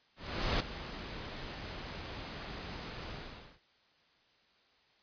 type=noise with ADSR envelope; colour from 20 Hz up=pink; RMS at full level=-30 dBFS; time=0.16-3.6 s; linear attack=440 ms; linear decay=10 ms; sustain=-13 dB; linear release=490 ms; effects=white hiss -68 dBFS RMS until 5.02 s + resampled to 11025 Hz